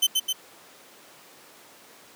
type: tone with echo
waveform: sawtooth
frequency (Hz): 3067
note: G7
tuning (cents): -38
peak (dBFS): -14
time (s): 0.02-0.07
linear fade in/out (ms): 10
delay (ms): 130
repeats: 2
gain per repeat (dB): -3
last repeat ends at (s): 0.33
effects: pink hiss -50 dBFS RMS until 2.15 s + high-pass 300 Hz 12 dB/octave